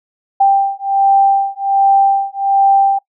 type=beating tone pair; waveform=sine; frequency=787 / 788.3 Hz; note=G5 / G5; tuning=+7 / +9 cents; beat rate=1.3 Hz; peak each=-12 dBFS; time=0.4-2.99 s; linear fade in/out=10 ms; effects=noise-tail reverb RT60 0.1 s tail -22 dB re dry